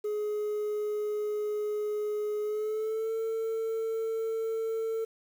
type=tone with pitch glide; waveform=sine; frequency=420.4 to 448 Hz; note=G#4 to A4; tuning=+21 to +31 cents; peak=-26 dBFS; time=0.04-5.05 s; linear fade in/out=10 ms; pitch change=+110 cents; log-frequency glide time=2.42-3.13 s; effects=tanh soft clip ceiling -28 dBFS + 9-bit